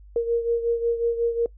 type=beating tone pair; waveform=sine; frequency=466.2 / 471.7 Hz; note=A#4 / A#4; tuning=0 / +20 cents; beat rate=5.5 Hz; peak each=-21 / -27 dBFS; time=0.16-1.46 s; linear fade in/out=2 ms; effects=noise-tail reverb RT60 0.1 s tail -22 dB re dry + added 50 Hz sine -44 dBFS peak until 1.57 s